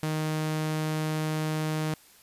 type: tone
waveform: sawtooth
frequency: 155.56 Hz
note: D#3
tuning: in tune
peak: -23 dBFS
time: 0.03-1.94 s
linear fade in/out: 0 ms
effects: white hiss -56 dBFS RMS until 2.22 s + resampled to 32000 Hz